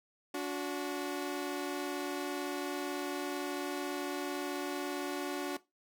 sawtooth tone pair together, 287.7 / 365.7 Hz, D4 / F#4, -36 / -20 cents, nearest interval major third, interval 416 cents, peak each -33 / -34 dBFS, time 0.34-5.57 s, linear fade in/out 5 ms, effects noise-tail reverb RT60 0.2 s tail -17 dB re dry

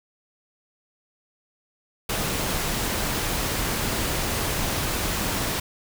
pink noise, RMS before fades -26 dBFS, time 2.09-5.6 s, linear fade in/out 5 ms, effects none

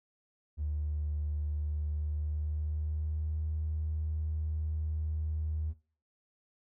triangle tone with pitch glide, 74.9 to 77.72 Hz, D2 to D#2, +35 to -1 cents, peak -27 dBFS, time 0.57-5.74 s, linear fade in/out 50 ms, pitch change +64 cents, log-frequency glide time 1.87-3.42 s, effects noise-tail reverb RT60 0.4 s tail -21 dB re dry + tanh soft clip ceiling -28 dBFS

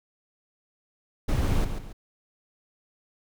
brown noise with echo, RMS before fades -24 dBFS, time 1.28-1.65 s, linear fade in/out 10 ms, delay 140 ms, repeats 2, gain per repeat -8 dB, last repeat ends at 1.93 s, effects none

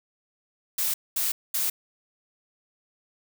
blue noise bursts, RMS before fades -26 dBFS, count 3, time 0.78-1.7 s, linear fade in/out 5 ms, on 160 ms, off 220 ms, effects none

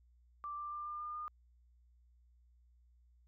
sine tone with pitch steps, 1174.7 / 1182.9 / 1191.1 / 1199.4 / 1207.7 / 1216.1 Hz, D6 / D6 / D6 / D6 / D6 / D#6, 0 / +12 / +24 / +36 / +48 / -40 cents, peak -40 dBFS, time 0.44-1.28 s, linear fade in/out 0 ms, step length 140 ms, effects added 60 Hz sine -64 dBFS peak until 3.27 s

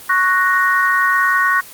sine chord, F# major, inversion second, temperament equal, 1108.7 / 1480 / 1864.7 Hz, C#6 / F#6 / A#6, 0 / 0 / 0 cents, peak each -16 dBFS, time 0.09-1.61 s, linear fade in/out 10 ms, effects white hiss -37 dBFS RMS until 1.73 s + Opus 24 kbps

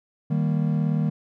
triangle chord, Eb major, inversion none, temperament equal, 155.56 / 196 / 233.1 Hz, Eb3 / G3 / Bb3, 0 / 0 / 0 cents, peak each -20 / -25 / -26 dBFS, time 0.3-1.1 s, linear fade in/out 10 ms, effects none

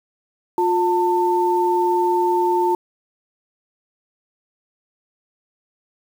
sine tone pair together, 355.1 / 894.8 Hz, F4 / A5, +29 / +29 cents, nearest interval octave + major third, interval 1600 cents, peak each -18 dBFS, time 0.58-2.75 s, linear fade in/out 2 ms, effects 7-bit

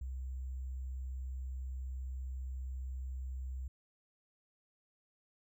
sine tone with sample-and-hold, 64.7 Hz, C2, 19 cents flat, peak -38 dBFS, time 0.01-3.68 s, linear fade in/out 5 ms, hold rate 7350 Hz, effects none

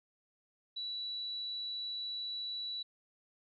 sine tone, 3937 Hz, B7, 6 cents flat, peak -37 dBFS, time 0.76-2.83 s, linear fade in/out 10 ms, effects none

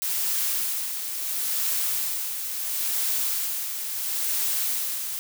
blue noise with tremolo, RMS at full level -25 dBFS, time 0.02-5.19 s, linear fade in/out 0 ms, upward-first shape sine, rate 0.73 Hz, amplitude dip 50%, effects none

